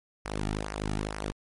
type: tone with flanger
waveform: sawtooth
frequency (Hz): 51.91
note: G#1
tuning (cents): 0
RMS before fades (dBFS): -33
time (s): 0.25-1.32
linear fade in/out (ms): 5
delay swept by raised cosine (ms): 0.26 to 1.96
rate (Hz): 2.2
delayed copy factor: -0.75
effects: MP3 48 kbps